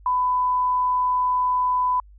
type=tone; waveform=sine; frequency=1000 Hz; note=B5; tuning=21 cents sharp; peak=-18 dBFS; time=0.06-2 s; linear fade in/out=2 ms; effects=added 50 Hz sine -45 dBFS peak until 2.18 s